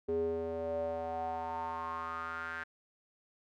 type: tone with band-pass filter sweep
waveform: square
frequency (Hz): 82.41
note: E2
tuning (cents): 0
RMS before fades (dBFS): -37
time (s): 0.08-2.64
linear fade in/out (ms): 10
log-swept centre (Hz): 390 to 1600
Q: 6.5
effects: none